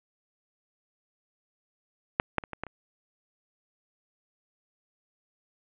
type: clicks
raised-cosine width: 0.5 ms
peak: -6 / -8 / -24 / -21 / -17 / -27 dBFS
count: 6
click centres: 2.199 / 2.383 / 2.438 / 2.533 / 2.636 / 2.667 s
effects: resampled to 8000 Hz + 8-bit